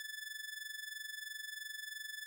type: tone with amplitude modulation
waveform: sawtooth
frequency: 1737 Hz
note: A6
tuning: 23 cents flat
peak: -37 dBFS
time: 0-2.26 s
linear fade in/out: 0 ms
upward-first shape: sine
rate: 23 Hz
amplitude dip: 75%
effects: none